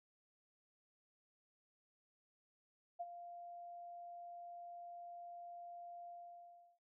sine tone with ADSR envelope, 696 Hz, F5, 6 cents flat, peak -39 dBFS, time 2.99-6.79 s, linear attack 18 ms, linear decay 38 ms, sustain -10 dB, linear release 710 ms, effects none

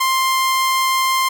sawtooth tone, 1051 Hz, C6, 7 cents sharp, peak -11 dBFS, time 0-1.29 s, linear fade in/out 10 ms, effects none

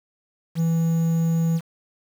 triangle tone with quantisation, 164.81 Hz, E3, in tune, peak -16 dBFS, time 0.55-1.61 s, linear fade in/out 50 ms, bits 7, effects none

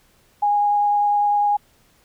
sine tone with vibrato, 823 Hz, G#5, 16 cents flat, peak -15 dBFS, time 0.42-1.57 s, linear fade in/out 10 ms, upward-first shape triangle, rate 10 Hz, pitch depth 9 cents each way, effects pink hiss -58 dBFS RMS until 2.04 s

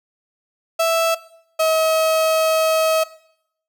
35% pulse tone pair in turn, 659.3 / 638.7 Hz, E5 / D#5, 0 / +45 cents, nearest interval minor second, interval 55 cents, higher first, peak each -13 dBFS, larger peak neither, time 0.79-1.15 / 1.59-3.04 s, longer second, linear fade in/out 10 ms, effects noise-tail reverb RT60 0.7 s tail -19 dB re dry

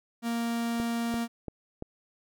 45% pulse tone, 233.1 Hz, A#3, in tune, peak -28 dBFS, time 0.22-1.28 s, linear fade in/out 50 ms
click train, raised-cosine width 2 ms, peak -22 dBFS, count 4, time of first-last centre 0.8-1.824 s, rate 2.93 Hz
effects none

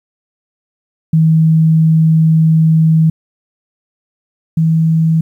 sine tone pair in turn, 160 / 161.49 Hz, D#3 / E3, +49 / -35 cents, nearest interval unison, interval 16 cents, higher second, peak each -6 / -8 dBFS, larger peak first, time 1.13-3.1 / 4.57-5.21 s, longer first, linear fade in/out 5 ms, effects 8-bit

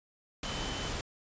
sine tone in noise, 3042 Hz, F#7, 47 cents sharp, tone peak -42 dBFS, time 0.45-0.89 s, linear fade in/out 2 ms, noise pink, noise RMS -36 dBFS, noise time 0.43-1.01 s, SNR -9 dB, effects resampled to 16000 Hz

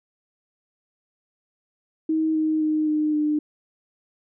sine tone with pitch steps, 316.6 / 312.6 / 308.7 / 304.8 / 300.9 Hz, D#4 / D#4 / D#4 / D#4 / D4, +30 / +8 / -14 / -36 / +42 cents, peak -19 dBFS, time 2.09-3.39 s, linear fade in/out 5 ms, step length 260 ms, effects none

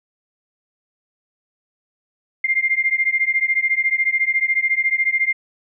sine beating tone pair, 2100 / 2114 Hz, C7 / C7, +6 / +17 cents, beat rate 14 Hz, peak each -19 dBFS, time 2.44-5.33 s, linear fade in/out 5 ms, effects none

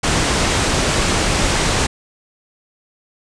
pink low-pass noise, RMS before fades -17 dBFS, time 0.03-1.87 s, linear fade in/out 10 ms, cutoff 9100 Hz, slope 48 dB/octave, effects none

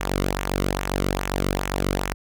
sawtooth tone with flanger, 47.42 Hz, F#1, 43 cents sharp, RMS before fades -25 dBFS, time 0-2.14 s, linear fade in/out 10 ms, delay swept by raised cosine 0.21 to 1.21 ms, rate 2.4 Hz, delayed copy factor -0.7, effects none

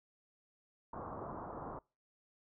white low-pass noise, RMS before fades -45 dBFS, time 0.93-1.79 s, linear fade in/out 5 ms, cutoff 1200 Hz, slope 48 dB/octave, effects noise-tail reverb RT60 0.3 s tail -24 dB re dry

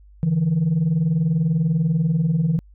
sine tone pair together, 144.35 / 164.6 Hz, D3 / E3, -30 / -2 cents, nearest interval major second, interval 228 cents, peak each -21 / -16 dBFS, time 0.23-2.59 s, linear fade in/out 0 ms, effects tanh soft clip ceiling -13 dBFS + added 50 Hz sine -45 dBFS peak until 2.74 s

